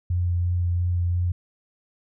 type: tone with vibrato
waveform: sine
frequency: 88 Hz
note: F2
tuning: 14 cents sharp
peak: -20 dBFS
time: 0.1-1.32 s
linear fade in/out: 5 ms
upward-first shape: sine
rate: 2.9 Hz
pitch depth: 14 cents each way
effects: none